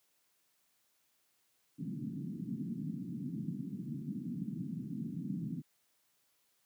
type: band-pass noise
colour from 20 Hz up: pink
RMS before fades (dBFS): -40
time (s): 1.78-5.62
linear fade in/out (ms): 20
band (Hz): 140 to 280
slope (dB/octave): 48
effects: white hiss -75 dBFS RMS until 6.65 s + high-pass 80 Hz 12 dB/octave